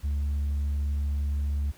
sine tone, 71.8 Hz, D2, 39 cents flat, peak -22 dBFS, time 0.03-1.72 s, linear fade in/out 20 ms, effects tanh soft clip ceiling -24 dBFS + pink hiss -55 dBFS RMS until 1.77 s

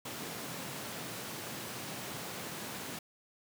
pink high-pass noise, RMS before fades -42 dBFS, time 0.05-2.99 s, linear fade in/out 5 ms, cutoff 120 Hz, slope 24 dB/octave, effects none

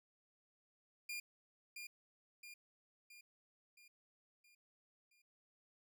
sawtooth tone with echo, 2410 Hz, D7, 44 cents sharp, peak -39 dBFS, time 1.09-1.2 s, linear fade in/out 5 ms, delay 670 ms, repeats 6, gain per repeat -5 dB, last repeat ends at 5.22 s, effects none

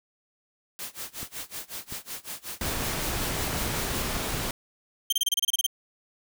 white noise with tremolo, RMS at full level -35 dBFS, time 0.79-4.02 s, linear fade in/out 0 ms, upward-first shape sine, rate 5.4 Hz, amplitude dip 95%
click train, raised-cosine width 3 ms, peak -26 dBFS, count 5, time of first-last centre 1.23-4.008 s, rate 1.44 Hz
pink noise, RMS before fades -30 dBFS, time 2.61-4.51 s, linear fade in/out 2 ms
sawtooth tone bursts, 3158 Hz, G7, 12 cents sharp, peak -18 dBFS, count 11, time 5.1-5.666 s, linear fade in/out 5 ms, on 26 ms, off 28 ms
effects none

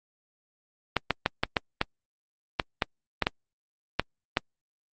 clicks, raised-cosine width 0.3 ms, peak -6 dBFS, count 12, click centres 0.967 / 1.107 / 1.261 / 1.435 / 1.568 / 1.814 / 2.598 / 2.822 / 3.223 / 3.269 / 3.996 / 4.371 s, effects Opus 32 kbps

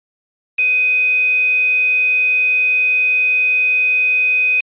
sine tone with quantisation, 2505 Hz, D#7, 11 cents sharp, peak -12 dBFS, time 0.58-4.61 s, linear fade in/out 10 ms, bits 4, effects resampled to 8000 Hz

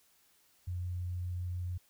sine tone, 89.3 Hz, F2, 39 cents sharp, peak -34 dBFS, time 0.67-1.78 s, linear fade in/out 10 ms, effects white hiss -68 dBFS RMS until 1.89 s

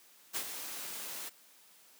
white noise with ADSR envelope, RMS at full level -34 dBFS, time 0.33-1.3 s, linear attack 33 ms, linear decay 67 ms, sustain -8 dB, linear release 23 ms, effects white hiss -61 dBFS RMS until 1.99 s + high-pass 200 Hz 12 dB/octave

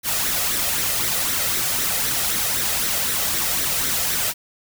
white noise with flanger, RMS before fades -22 dBFS, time 0.03-4.34 s, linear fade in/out 50 ms, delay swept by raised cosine 0.51 to 1.61 ms, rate 3.9 Hz, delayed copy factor +0.5, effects none

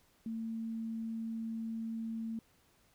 sine tone, 225.4 Hz, A3, 42 cents sharp, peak -36 dBFS, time 0.26-2.39 s, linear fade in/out 2 ms, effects pink hiss -69 dBFS RMS until 2.94 s

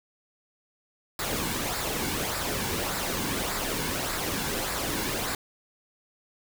pink noise with flanger, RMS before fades -30 dBFS, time 1.19-5.35 s, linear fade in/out 2 ms, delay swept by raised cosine 0.32 to 1.62 ms, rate 1.7 Hz, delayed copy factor -0.5, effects none

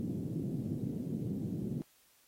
pink band-pass noise, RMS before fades -37 dBFS, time 0-1.82 s, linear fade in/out 0 ms, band 120 to 320 Hz, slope 24 dB/octave, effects white hiss -67 dBFS RMS until 2.27 s + AAC 48 kbps

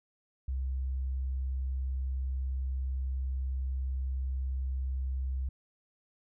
sine tone, 65.5 Hz, C2, 2 cents sharp, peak -30 dBFS, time 0.48-5.49 s, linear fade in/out 5 ms, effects none

